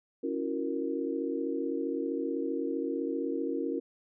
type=chord; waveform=sine; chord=F# dominant seventh; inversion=second; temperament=equal with one note detuned; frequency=277.2 / 329.6 / 365.1 / 466.2 Hz; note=C#4 / E4 / F#4 / A#4; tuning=0 / 0 / -23 / 0 cents; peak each=-34 / -35 / -37 / -35 dBFS; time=0.23-3.8 s; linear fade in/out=10 ms; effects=none